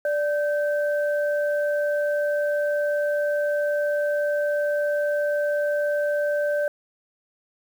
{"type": "tone pair together", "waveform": "sine", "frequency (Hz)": [587.3, 1550.3], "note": ["D5", "G6"], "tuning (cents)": [0, -20], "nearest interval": "octave + perfect fourth", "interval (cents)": 1680, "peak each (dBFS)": [-21, -30], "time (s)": [0.05, 6.68], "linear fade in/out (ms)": 2, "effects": ["8-bit"]}